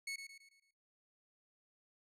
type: tone with echo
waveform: sawtooth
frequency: 2203 Hz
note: C#7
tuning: 11 cents flat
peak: -36 dBFS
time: 0.07-0.16 s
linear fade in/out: 5 ms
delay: 110 ms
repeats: 5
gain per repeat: -7 dB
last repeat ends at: 0.71 s
effects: noise-tail reverb RT60 0.6 s tail -25 dB re dry + low-pass 11000 Hz 12 dB/octave